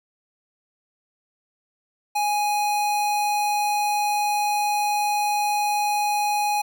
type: tone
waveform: square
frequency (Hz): 830.6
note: G#5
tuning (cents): 0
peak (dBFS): -21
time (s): 2.15-6.62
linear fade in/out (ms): 10
effects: 10-bit